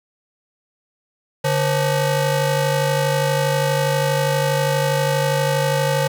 30% pulse ring-modulated tone, 341.6 Hz, F4, 38 cents flat, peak -11 dBFS, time 1.44-6.08 s, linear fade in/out 10 ms, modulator 197 Hz, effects none

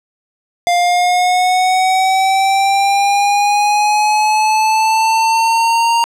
square linear sweep, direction up, 698.5 to 932.3 Hz, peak -11 dBFS, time 0.67-6.04 s, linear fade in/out 0 ms, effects low-pass 9000 Hz 12 dB/octave + 8-bit

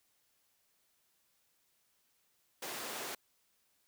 pink high-pass noise, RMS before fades -42 dBFS, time 2.62-3.15 s, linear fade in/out 5 ms, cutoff 380 Hz, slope 12 dB/octave, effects white hiss -75 dBFS RMS until 3.87 s

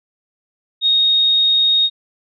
sine tone, 3729 Hz, A#7, in tune, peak -11 dBFS, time 0.81-1.9 s, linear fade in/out 50 ms, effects none

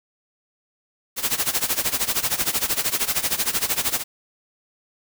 white noise with tremolo, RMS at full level -20 dBFS, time 1.16-4.04 s, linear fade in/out 50 ms, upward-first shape sine, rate 13 Hz, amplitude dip 85%, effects none

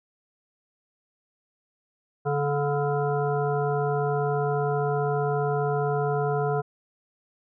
harmonic tone with a mistuned harmonic, 144.1 Hz, D3, 33 cents flat, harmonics 1 / 3 / 5 / 7 / 9 / 10, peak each -27 / -26 / -29 / -36 / -38 / -37 dBFS, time 2.25-6.62 s, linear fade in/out 20 ms, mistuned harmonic 10, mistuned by -60 cents, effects none

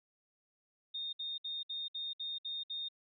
sine tone bursts, 3673 Hz, A#7, 26 cents flat, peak -37 dBFS, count 8, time 0.94-2.887 s, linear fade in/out 10 ms, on 190 ms, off 61 ms, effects none

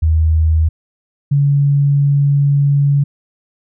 sine tone pair in turn, 79.6 / 141.83 Hz, D#2 / C#3, +40 / +40 cents, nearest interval minor seventh, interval 1000 cents, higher second, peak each -9 dBFS, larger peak neither, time 0.02-0.69 / 1.31-3.04 s, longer second, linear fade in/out 10 ms, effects none

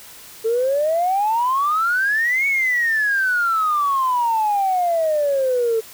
sine exponential two-way sweep, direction up then down, 440 to 2240 to 440 Hz, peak -15 dBFS, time 0.44-5.81 s, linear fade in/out 20 ms, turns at 2.47 s, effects tanh soft clip ceiling -11 dBFS + white hiss -41 dBFS RMS until 5.93 s

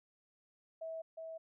sine tone with echo, 649 Hz, E5, 27 cents flat, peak -40 dBFS, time 0.81-1.02 s, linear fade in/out 10 ms, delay 360 ms, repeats 1, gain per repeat -3 dB, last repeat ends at 1.38 s, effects none

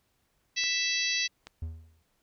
harmonic tone, 659.3 Hz, E5, in tune, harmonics 3 / 4 / 5 / 6 / 7 / 8 / 9, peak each -34 / -32 / -37 / -33 / -34 / -38 / -35 dBFS, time 0.56-1.28 s, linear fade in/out 20 ms
clicks, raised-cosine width 0.2 ms, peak -25 dBFS, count 2, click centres 0.638 / 1.47 s
triangle tone with exponential decay, 80.7 Hz, E2, 36 cents flat, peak -28 dBFS, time 1.62-2.03 s, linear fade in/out 5 ms, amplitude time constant 88 ms
effects pink hiss -73 dBFS RMS until 2.22 s

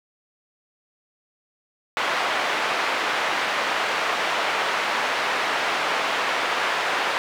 pink band-pass noise, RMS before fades -24 dBFS, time 1.97-7.18 s, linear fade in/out 0 ms, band 730 to 2700 Hz, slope 12 dB/octave, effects none

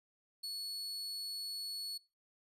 40% pulse tone, 4400 Hz, C#8, 14 cents flat, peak -38 dBFS, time 0.43-1.98 s, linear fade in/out 10 ms, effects noise-tail reverb RT60 0.3 s tail -21 dB re dry + resampled to 32000 Hz

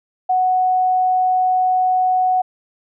sine tone, 740 Hz, F#5, in tune, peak -13 dBFS, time 0.29-2.42 s, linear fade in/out 10 ms, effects none

